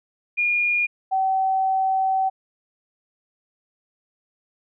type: tone pair in turn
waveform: sine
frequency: 2427 / 764.5 Hz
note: D#7 / G5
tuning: -44 / -44 cents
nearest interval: octave + minor sixth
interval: 2000 cents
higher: first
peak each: -18 dBFS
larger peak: neither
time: 0.37-0.87 / 1.11-2.3 s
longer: second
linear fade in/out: 20 ms
effects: none